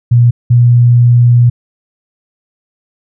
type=tone pair in turn; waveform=sine; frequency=120 / 120.76 Hz; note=B2 / B2; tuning=-49 / -38 cents; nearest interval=unison; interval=11 cents; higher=second; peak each=-3 dBFS; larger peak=neither; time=0.11-0.31 / 0.5-1.5 s; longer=second; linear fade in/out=10 ms; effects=none